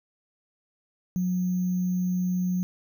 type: tone with sample-and-hold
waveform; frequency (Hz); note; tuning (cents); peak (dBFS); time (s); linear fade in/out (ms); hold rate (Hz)
sine; 181.4; F#3; -34; -23; 1.16-2.63; 0; 6300
effects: none